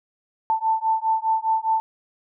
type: beating tone pair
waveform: sine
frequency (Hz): 885 / 889.9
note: A5 / A5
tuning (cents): +10 / +19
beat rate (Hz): 4.9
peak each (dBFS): -22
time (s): 0.5-1.8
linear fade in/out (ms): 0
effects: none